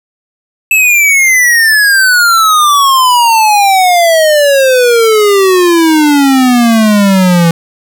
square exponential sweep, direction down, 2637 to 165.3 Hz, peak -5 dBFS, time 0.71-7.51 s, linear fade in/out 2 ms, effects none

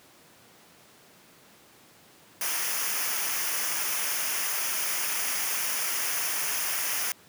white noise with comb filter, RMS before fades -29 dBFS, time 2.41-7.12 s, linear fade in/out 2 ms, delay 0.25 ms, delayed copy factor -0.65, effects pink hiss -55 dBFS RMS until 7.28 s + high-pass 150 Hz 12 dB/octave

